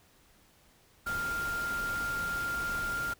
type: tone in noise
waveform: sine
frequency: 1396.9 Hz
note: F6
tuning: in tune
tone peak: -31 dBFS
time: 1.06-3.14 s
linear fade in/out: 10 ms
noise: pink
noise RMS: -41 dBFS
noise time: 1.06-3.14 s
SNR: +7 dB
effects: pink hiss -63 dBFS RMS until 3.19 s